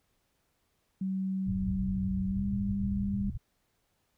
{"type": "tone with pitch glide", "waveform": "sine", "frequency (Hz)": [190.2, 198.62], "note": ["F#3", "G3"], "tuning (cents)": [48, 23], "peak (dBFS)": -29, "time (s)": [1.01, 3.3], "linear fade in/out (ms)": 5, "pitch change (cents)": 75, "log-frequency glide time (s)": [2.27, 2.44]}
{"type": "low-pass noise", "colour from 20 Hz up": "white", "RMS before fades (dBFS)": -36, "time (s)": [1.46, 3.38], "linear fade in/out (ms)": 10, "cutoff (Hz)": 130, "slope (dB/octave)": 96}
{"effects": ["pink hiss -75 dBFS RMS until 4.17 s"]}